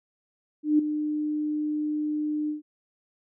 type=tone with ADSR envelope; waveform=sine; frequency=301.6 Hz; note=D4; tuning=46 cents sharp; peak=-15 dBFS; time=0.63-2.62 s; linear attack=160 ms; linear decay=6 ms; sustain=-10 dB; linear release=130 ms; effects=none